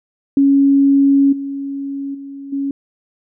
sine tone with level steps, 277.2 Hz, C#4, in tune, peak -8 / -21 / -28 / -17 dBFS, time 0.37-2.71 s, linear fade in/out 2 ms, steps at 1.32 / 2.14 / 2.52 s, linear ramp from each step 10 ms, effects none

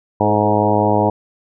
harmonic tone with a mistuned harmonic, 104.8 Hz, G#2, 16 cents sharp, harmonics 1 / 2 / 3 / 4 / 5 / 6 / 7 / 8 / 9, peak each -21 / -21 / -21 / -21 / -21 / -21 / -21 / -21 / -21 dBFS, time 0.2-1.1 s, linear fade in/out 5 ms, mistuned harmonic 4, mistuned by +22 cents, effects none

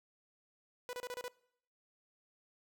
sawtooth tone bursts, 493.9 Hz, B4, in tune, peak -36 dBFS, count 6, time 0.89-1.281 s, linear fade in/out 0 ms, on 41 ms, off 29 ms, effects noise-tail reverb RT60 0.7 s tail -23 dB re dry

